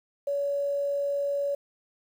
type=tone with quantisation; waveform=sine; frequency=566 Hz; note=C#5; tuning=36 cents sharp; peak=-25 dBFS; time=0.27-1.55 s; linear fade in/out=5 ms; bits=9; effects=none